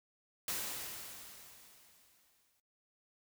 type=noise with exponential decay; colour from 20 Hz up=white; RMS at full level=-37 dBFS; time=0.48-2.6 s; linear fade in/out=2 ms; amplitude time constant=460 ms; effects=noise-tail reverb RT60 0.1 s tail -17 dB re dry

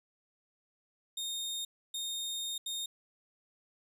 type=tone bursts at uneven times; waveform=sawtooth; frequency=3684 Hz; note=A#7; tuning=21 cents flat; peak=-32 dBFS; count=3; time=1.17-1.65 / 1.94-2.58 / 2.66-2.86 s; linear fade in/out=5 ms; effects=resampled to 32000 Hz

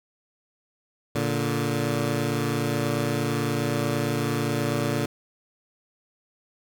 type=tone pair together; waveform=15% pulse; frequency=115.4 / 144.52 Hz; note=A#2 / D3; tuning=-17 / -27 cents; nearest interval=major third; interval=390 cents; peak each=-20 dBFS; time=1.15-5.06 s; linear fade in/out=5 ms; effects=none

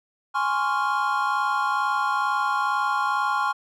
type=chord; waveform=triangle; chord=Db major seventh; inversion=second; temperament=equal; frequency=830.6 / 1046.5 / 1108.7 / 1396.9 Hz; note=Ab5 / C6 / Db6 / F6; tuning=0 / 0 / 0 / 0 cents; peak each=-25 dBFS; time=0.34-3.53 s; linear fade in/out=20 ms; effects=none

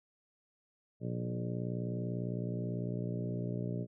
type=harmonic tone with a mistuned harmonic; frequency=59.8 Hz; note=A#1; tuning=45 cents sharp; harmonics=2 / 3 / 4 / 5 / 6 / 7 / 8 / 9 / 10; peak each=-37 / -39 / -44 / -46 / -47 / -45 / -58 / -54 / -48 dBFS; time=1-3.87 s; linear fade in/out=50 ms; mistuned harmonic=2; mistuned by=+22 cents; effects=none

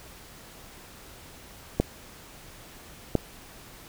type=clicks; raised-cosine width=2 ms; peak=-7 dBFS; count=2; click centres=1.8 / 3.153 s; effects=pink hiss -48 dBFS RMS until 3.88 s

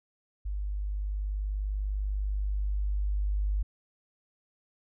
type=tone with level ramp; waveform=sine; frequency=50.2 Hz; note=G1; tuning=42 cents sharp; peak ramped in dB=-30 to -25 dBFS; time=0.45-3.63 s; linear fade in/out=10 ms; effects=none

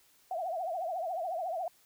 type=tone with vibrato; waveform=sine; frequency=698.5 Hz; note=F5; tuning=in tune; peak=-32 dBFS; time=0.31-1.68 s; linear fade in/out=2 ms; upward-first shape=triangle; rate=14 Hz; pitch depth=190 cents each way; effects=white hiss -65 dBFS RMS until 1.85 s

